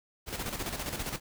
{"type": "noise with tremolo", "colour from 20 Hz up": "pink", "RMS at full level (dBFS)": -34, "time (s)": [0.26, 1.2], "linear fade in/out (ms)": 50, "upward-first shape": "square", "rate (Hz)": 15, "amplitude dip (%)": 55, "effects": []}